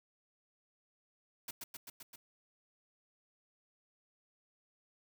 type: noise with echo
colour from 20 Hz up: white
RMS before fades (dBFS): -43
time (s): 1.48-1.51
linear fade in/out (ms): 5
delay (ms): 130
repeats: 5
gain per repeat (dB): -2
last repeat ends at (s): 2.16
effects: none